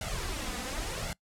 pink noise with flanger, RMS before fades -35 dBFS, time 0.01-1.13 s, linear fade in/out 2 ms, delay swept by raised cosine 1.4 to 4.1 ms, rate 0.9 Hz, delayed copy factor +0.7, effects noise-tail reverb RT60 0.1 s tail -22 dB re dry + low-pass 10000 Hz 12 dB/octave

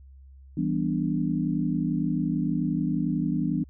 sine chord, E minor seventh, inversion none, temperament equal, 164.81 / 196 / 246.9 / 293.7 Hz, E3 / G3 / B3 / D4, 0 / 0 / 0 / 0 cents, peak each -28 / -30 / -29 / -29 dBFS, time 0.57-3.64 s, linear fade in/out 5 ms, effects added 67 Hz sine -46 dBFS peak until 3.69 s

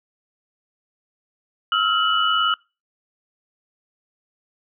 sine tone cluster, 1286 / 1385 / 2955 Hz, E6 / F6 / F#7, -43 / -15 / -3 cents, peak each -21 dBFS, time 1.72-2.54 s, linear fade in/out 2 ms, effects noise-tail reverb RT60 0.3 s tail -26 dB re dry

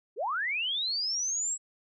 sine linear sweep, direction up, 349.2 to 7810 Hz, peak -28 dBFS, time 0.16-1.58 s, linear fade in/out 50 ms, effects none

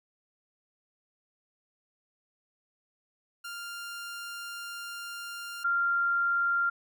sawtooth / sine tone pair in turn, 1396.9 / 1389.3 Hz, F6 / F6, 0 / -9 cents, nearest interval unison, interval 9 cents, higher first, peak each -34 / -24 dBFS, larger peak second, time 3.44-5.64 / 5.64-6.7 s, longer first, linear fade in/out 10 ms, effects none

